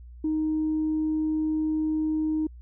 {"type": "tone", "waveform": "sine", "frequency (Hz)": 311.1, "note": "D#4", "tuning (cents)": 0, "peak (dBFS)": -22, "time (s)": [0.24, 2.47], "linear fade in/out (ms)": 5, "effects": ["tanh soft clip ceiling -19 dBFS", "added 60 Hz sine -42 dBFS peak until 2.61 s"]}